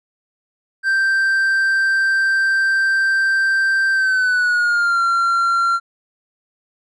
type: tone with pitch glide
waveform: triangle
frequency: 1568 to 1372.9 Hz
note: G6 to F6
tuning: 0 to -30 cents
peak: -12 dBFS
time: 0.83-5.8 s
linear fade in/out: 50 ms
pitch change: -230 cents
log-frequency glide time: 3.92-5.01 s
effects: resampled to 24000 Hz